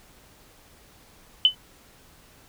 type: tone with exponential decay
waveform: sine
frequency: 3025 Hz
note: F#7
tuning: 38 cents sharp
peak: -9 dBFS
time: 1.45-1.55 s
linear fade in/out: 1 ms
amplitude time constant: 21 ms
effects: pink hiss -54 dBFS RMS until 2.48 s